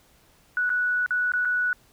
sine tone with dropouts, 1474 Hz, F#6, 7 cents flat, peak -21 dBFS, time 0.57-1.73 s, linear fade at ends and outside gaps 1 ms, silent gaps 0.694-0.701 / 1.062-1.107 / 1.319-1.336 / 1.45-1.454 s, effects pink hiss -59 dBFS RMS until 1.92 s

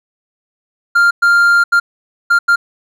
triangle tone bursts at uneven times, 1396.9 Hz, F6, in tune, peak -5 dBFS, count 5, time 0.95-1.11 / 1.22-1.64 / 1.72-1.8 / 2.3-2.39 / 2.48-2.56 s, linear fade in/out 10 ms, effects none

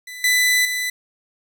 sawtooth tone with level steps, 1996 Hz, B6, 18 cents sharp, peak -29 / -11 / -18 dBFS, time 0.07-0.9 s, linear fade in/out 5 ms, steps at 0.24 / 0.65 s, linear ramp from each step 2 ms, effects none

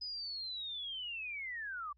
sine linear sweep, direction down, 5040 to 1126 Hz, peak -39 dBFS, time 0.01-1.93 s, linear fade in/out 10 ms, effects added 60 Hz sine -67 dBFS peak until 1.97 s

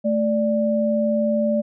sine tone pair together, 220 / 587.3 Hz, A3 / D5, 0 / 0 cents, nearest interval octave + perfect fourth, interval 1700 cents, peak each -20 dBFS, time 0.04-1.62 s, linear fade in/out 20 ms, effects none

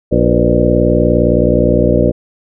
harmonic tone with a mistuned harmonic, 59.5 Hz, A#1, 36 cents sharp, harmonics 1 / 2 / 3 / 4 / 5 / 6 / 8 / 9 / 10, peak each -17 / -17 / -17 / -17 / -17 / -17 / -17 / -17 / -17 dBFS, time 0.11-2.12 s, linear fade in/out 20 ms, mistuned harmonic 9, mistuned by -71 cents, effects none

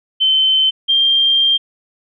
sine tone pair in turn, 3076 / 3184 Hz, G7 / G7, -33 / +26 cents, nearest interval minor second, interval 59 cents, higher second, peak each -10 dBFS, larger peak neither, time 0.2-0.71 / 0.88-1.58 s, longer second, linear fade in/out 20 ms, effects none

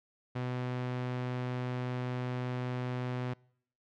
sawtooth tone, 125.2 Hz, B2, 24 cents sharp, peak -29 dBFS, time 0.35-3.34 s, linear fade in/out 10 ms, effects noise-tail reverb RT60 0.7 s tail -26 dB re dry + low-pass 3000 Hz 12 dB/octave

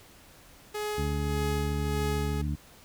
sawtooth tone with tremolo, 420.6 Hz, G#4, 22 cents sharp, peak -26 dBFS, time 0.74-2.42 s, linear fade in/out 10 ms, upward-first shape sine, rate 1.7 Hz, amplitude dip 50%
harmonic tone, 73.42 Hz, D2, in tune, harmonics 1 / 2 / 3 / 4, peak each -30 / -32 / -37 / -39 dBFS, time 0.97-2.56 s, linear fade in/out 20 ms
effects pink hiss -54 dBFS RMS until 2.84 s

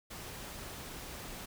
pink noise, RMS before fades -45 dBFS, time 0.1-1.46 s, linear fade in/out 10 ms, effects none

